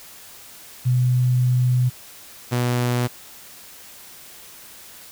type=tone pair in turn; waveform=sine / sawtooth; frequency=125.3 / 122.3 Hz; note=B2 / B2; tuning=+25 / -16 cents; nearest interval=unison; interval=41 cents; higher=first; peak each=-15 dBFS; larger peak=neither; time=0.85-1.9 / 2.51-3.08 s; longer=first; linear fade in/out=20 ms; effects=white hiss -43 dBFS RMS until 5.11 s